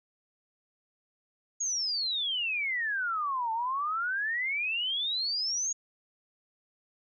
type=exponential two-way sweep; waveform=sine; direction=down then up; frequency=6740 to 880 to 6740 Hz; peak=-28 dBFS; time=1.6-5.73 s; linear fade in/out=10 ms; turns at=3.52 s; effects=none